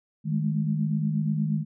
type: tone cluster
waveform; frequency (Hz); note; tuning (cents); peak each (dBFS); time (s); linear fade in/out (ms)
sine; 155.3 / 204.4 / 212.9; D#3 / G#3 / G#3; -3 / -27 / +43; -25 / -30 / -29; 0.24-1.65; 50
effects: none